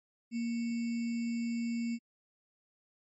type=tone with sample-and-hold; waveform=sine; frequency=233.1 Hz; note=A#3; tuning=in tune; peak=-31 dBFS; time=0.31-1.99 s; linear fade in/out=50 ms; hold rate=2450 Hz; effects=MP3 32 kbps